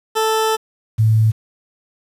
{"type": "tone pair in turn", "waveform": ["20% pulse", "sine"], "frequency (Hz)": [440, 110.23], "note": ["A4", "A2"], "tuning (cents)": [0, 4], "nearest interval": "2 octaves", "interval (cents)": 2396, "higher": "first", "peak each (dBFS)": [-10, -10], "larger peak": "neither", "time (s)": [[0.15, 0.57], [0.98, 1.32]], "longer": "first", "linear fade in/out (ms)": 20, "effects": ["resampled to 32000 Hz", "7-bit"]}